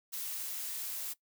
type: noise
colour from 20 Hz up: blue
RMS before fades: -39 dBFS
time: 0.12-1.14 s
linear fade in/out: 20 ms
effects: noise-tail reverb RT60 0.1 s tail -19 dB re dry